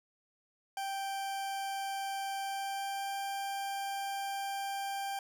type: tone with pitch glide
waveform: 40% pulse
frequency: 784 to 789.9 Hz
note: G5 to G5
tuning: 0 to +13 cents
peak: -34 dBFS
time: 0.77-5.19 s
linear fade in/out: 2 ms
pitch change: +13 cents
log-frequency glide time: 2.4-3.16 s
effects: none